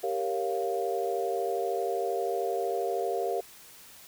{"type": "chord", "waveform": "sine", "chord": "G half-diminished seventh", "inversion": "none", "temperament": "equal with one note detuned", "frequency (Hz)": [392, 464.8, 554.4, 698.5], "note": ["G4", "Bb4", "Db5", "F5"], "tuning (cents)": [0, -5, 0, 0], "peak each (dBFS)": [-32, -32, -36, -32], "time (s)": [0.03, 3.41], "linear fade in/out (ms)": 10, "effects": ["white hiss -51 dBFS RMS until 4.07 s"]}